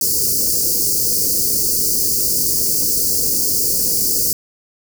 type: band-stop noise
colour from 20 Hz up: white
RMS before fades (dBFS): -17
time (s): 0.01-4.33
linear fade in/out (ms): 2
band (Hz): 520 to 4500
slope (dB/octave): 96
effects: none